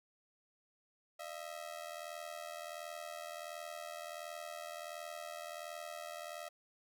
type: ring-modulated tone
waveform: sawtooth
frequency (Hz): 645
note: E5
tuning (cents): -38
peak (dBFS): -37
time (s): 1.19-6.49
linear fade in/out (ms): 10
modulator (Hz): 40.7
effects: none